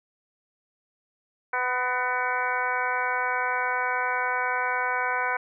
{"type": "harmonic tone with a mistuned harmonic", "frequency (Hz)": 250.1, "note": "B3", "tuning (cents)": 22, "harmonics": [2, 3, 4, 5, 6, 7, 8, 9], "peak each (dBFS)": [-35, -32, -29, -36, -28, -37, -39, -33], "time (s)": [1.53, 5.37], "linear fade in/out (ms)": 5, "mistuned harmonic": 7, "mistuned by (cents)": 43, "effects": []}